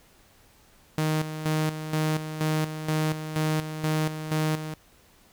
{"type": "tone with tremolo", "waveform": "sawtooth", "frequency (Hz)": 155.6, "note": "D#3", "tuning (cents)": 0, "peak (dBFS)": -19, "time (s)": [0.98, 4.74], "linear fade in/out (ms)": 0, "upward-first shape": "square", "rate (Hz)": 2.1, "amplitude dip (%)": 65, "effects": ["pink hiss -58 dBFS RMS until 5.32 s"]}